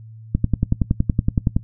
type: click train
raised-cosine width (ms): 5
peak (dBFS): -4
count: 14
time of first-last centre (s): 0.35-1.565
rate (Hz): 10.7
effects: noise-tail reverb RT60 0.1 s tail -19 dB re dry + added 111 Hz sine -37 dBFS peak until 1.63 s